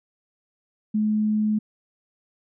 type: tone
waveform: sine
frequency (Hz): 213.6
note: G#3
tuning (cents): +49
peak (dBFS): -19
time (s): 0.94-1.59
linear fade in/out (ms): 10
effects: none